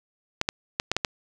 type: clicks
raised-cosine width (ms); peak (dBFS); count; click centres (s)
0.2; -6; 6; 0.414 / 0.489 / 0.799 / 0.916 / 0.966 / 1.048
effects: none